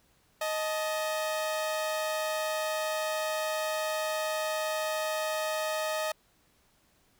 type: tone pair together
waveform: sawtooth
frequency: 625 / 871.1 Hz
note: D#5 / A5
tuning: +8 / -18 cents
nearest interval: tritone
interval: 574 cents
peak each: -26 / -34 dBFS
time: 0.41-6.12 s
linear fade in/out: 5 ms
effects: pink hiss -67 dBFS RMS until 7.19 s